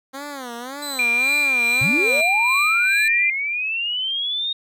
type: tone with vibrato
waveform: 10% pulse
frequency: 261.6 Hz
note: C4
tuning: in tune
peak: -22 dBFS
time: 0.13-2.22 s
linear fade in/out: 20 ms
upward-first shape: sine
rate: 1.8 Hz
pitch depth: 190 cents each way
type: tone with tremolo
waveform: 25% pulse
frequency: 4022 Hz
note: B7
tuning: 31 cents sharp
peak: -22 dBFS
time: 0.82-3.08 s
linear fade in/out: 2 ms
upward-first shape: sine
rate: 2.4 Hz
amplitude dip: 70%
type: tone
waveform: sine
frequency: 2386 Hz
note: D7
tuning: 27 cents sharp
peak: -16 dBFS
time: 0.99-3.3 s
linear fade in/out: 2 ms
type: linear sweep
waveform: sine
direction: up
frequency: 103.83 to 3729 Hz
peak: -21 dBFS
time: 1.81-4.53 s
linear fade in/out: 5 ms
effects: none